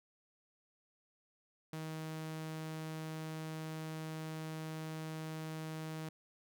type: tone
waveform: sawtooth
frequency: 158.1 Hz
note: D#3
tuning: 28 cents sharp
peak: -37 dBFS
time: 1.73-6.09 s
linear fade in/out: 2 ms
effects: none